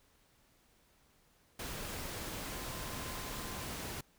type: tone in noise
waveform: sine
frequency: 1034 Hz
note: C6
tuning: 21 cents flat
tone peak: -52 dBFS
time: 2.51-3.66 s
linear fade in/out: 5 ms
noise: pink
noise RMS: -42 dBFS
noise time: 1.59-4.01 s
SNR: -13 dB
effects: pink hiss -69 dBFS RMS until 4.18 s